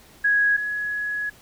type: tone pair in turn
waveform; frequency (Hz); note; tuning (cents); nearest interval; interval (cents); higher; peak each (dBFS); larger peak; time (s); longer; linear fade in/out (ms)
sine; 1661.2 / 1680.5; G#6 / G#6; 0 / +20; unison; 20; second; -16 / -24; first; 0.24-0.57 / 0.57-1.3; second; 10
effects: pink hiss -51 dBFS RMS until 1.41 s